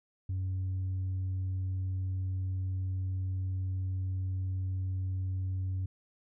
sine tone with tanh clipping, 93.7 Hz, F#2, 22 cents sharp, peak -31 dBFS, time 0.29-5.86 s, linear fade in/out 5 ms, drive 1 dB, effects none

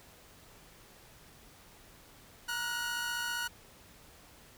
sawtooth tone cluster, 943 / 1410 / 1465 Hz, A#5 / F6 / F#6, +20 / +16 / -18 cents, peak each -38 / -39 / -31 dBFS, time 2.48-3.48 s, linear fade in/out 10 ms, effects pink hiss -57 dBFS RMS until 4.57 s

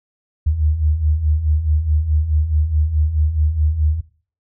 sine beating tone pair, 73.42 / 78.12 Hz, D2 / D#2, 0 / +8 cents, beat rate 4.7 Hz, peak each -21 / -15 dBFS, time 0.46-4.01 s, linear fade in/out 10 ms, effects noise-tail reverb RT60 0.4 s tail -17 dB re dry

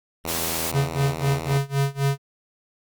5% pulse tone with pitch glide, 82.3 to 80.1 Hz, E2 to E2, -2 to -49 cents, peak -18 dBFS, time 0.24-1.58 s, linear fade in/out 10 ms, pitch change -47 cents, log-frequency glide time 0.61-1.16 s
white noise, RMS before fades -27 dBFS, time 0.27-0.72 s, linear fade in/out 20 ms
square tone with tremolo, 138.8 Hz, C#3, 3 cents sharp, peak -18 dBFS, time 0.72-2.18 s, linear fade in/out 50 ms, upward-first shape sine, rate 3.9 Hz, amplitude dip 95%
effects Opus 48 kbps

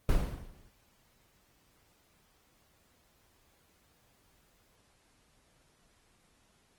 brown noise with exponential decay, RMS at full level -23 dBFS, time 0.09-0.69 s, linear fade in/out 1 ms, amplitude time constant 130 ms, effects pink hiss -68 dBFS RMS until 6.78 s + Opus 24 kbps

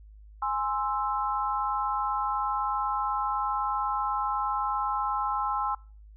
sine chord, Ab augmented, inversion none, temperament equal, 830.6 / 1046.5 / 1318.5 Hz, Ab5 / C6 / E6, 0 / 0 / 0 cents, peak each -30 / -30 / -31 dBFS, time 0.42-5.75 s, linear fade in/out 5 ms, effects noise-tail reverb RT60 0.4 s tail -25 dB re dry + added 52 Hz sine -47 dBFS peak until 6.16 s

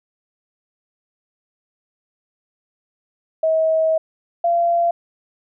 sine tone pair in turn, 640 / 685.6 Hz, D#5 / F5, +49 / -32 cents, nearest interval minor second, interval 119 cents, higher second, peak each -14 dBFS, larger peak neither, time 3.43-3.98 / 4.44-4.91 s, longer first, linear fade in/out 5 ms, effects none

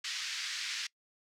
white band-pass noise, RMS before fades -38 dBFS, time 0.04-0.87 s, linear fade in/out 5 ms, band 1600 to 5600 Hz, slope 24 dB/octave, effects noise-tail reverb RT60 0.1 s tail -23 dB re dry

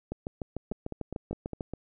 two click trains, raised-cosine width 2 ms, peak -22 / -20 dBFS, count 6 / 11, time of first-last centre 0.72-1.736 / 0.12-1.608 s, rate 4.92 / 6.72 Hz, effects none

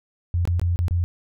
sine tone with dropouts, 87 Hz, F2, 6 cents flat, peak -18 dBFS, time 0.34-1.04 s, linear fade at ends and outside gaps 0 ms, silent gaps 0.453-0.475 / 0.596-0.615 / 0.76-0.79 / 0.882-0.909 s, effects none

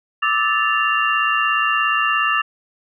sine tone cluster, 1179 / 1296 / 1753 / 2775 Hz, D6 / E6 / A6 / F7, +6 / -30 / -7 / -12 cents, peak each -21 dBFS, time 0.22-2.42 s, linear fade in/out 10 ms, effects none

